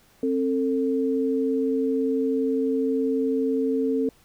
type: tone pair together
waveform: sine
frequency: 265.9 / 447 Hz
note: C4 / A4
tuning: +28 / +27 cents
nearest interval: major sixth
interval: 899 cents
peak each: -23 / -24 dBFS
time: 0.23-4.09 s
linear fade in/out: 2 ms
effects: pink hiss -58 dBFS RMS until 4.24 s